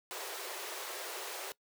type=high-pass noise; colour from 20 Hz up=pink; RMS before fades=-42 dBFS; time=0.11-1.52 s; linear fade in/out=0 ms; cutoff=350 Hz; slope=96 dB/octave; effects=noise-tail reverb RT60 0.1 s tail -21 dB re dry